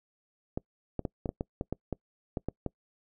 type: clicks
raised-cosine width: 2 ms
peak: -18 dBFS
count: 12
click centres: 0.575 / 0.993 / 1.052 / 1.258 / 1.291 / 1.409 / 1.611 / 1.726 / 1.927 / 2.372 / 2.486 / 2.663 s
effects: noise-tail reverb RT60 0.1 s tail -25 dB re dry